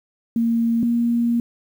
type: tone pair in turn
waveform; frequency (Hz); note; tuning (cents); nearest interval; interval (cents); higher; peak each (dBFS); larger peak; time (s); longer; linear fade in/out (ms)
sine; 231 / 235.6; A#3 / A#3; -16 / +19; unison; 35; second; -16; neither; 0.36-0.83 / 0.83-1.4; second; 2
effects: 8-bit